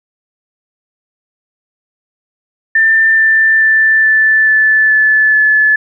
sine tone with pitch steps, 1787 / 1776.7 / 1766.5 / 1756.3 / 1746.2 / 1736.1 / 1726.1 Hz, A6 / A6 / A6 / A6 / A6 / A6 / A6, +26 / +16 / +6 / -4 / -14 / -24 / -34 cents, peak -6 dBFS, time 2.75-5.76 s, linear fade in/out 5 ms, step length 430 ms, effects none

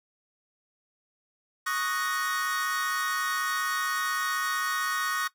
45% pulse chord, D# minor seventh, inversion third, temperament equal, 1108.7 / 1244.5 / 1480 / 1864.7 Hz, C#6 / D#6 / F#6 / A#6, 0 / 0 / 0 / 0 cents, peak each -33 dBFS, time 1.66-5.28 s, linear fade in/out 10 ms, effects noise-tail reverb RT60 0.1 s tail -17 dB re dry

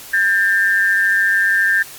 sine tone pair together, 1600 / 1792.9 Hz, G6 / A6, +35 / +32 cents, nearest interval major second, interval 197 cents, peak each -15 dBFS, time 0.13-1.83 s, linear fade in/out 10 ms, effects white hiss -36 dBFS RMS until 1.98 s + Opus 48 kbps

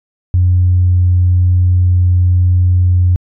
sine tone, 89.9 Hz, F#2, 49 cents flat, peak -6 dBFS, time 0.34-3.16 s, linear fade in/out 0 ms, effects tanh soft clip ceiling -2 dBFS

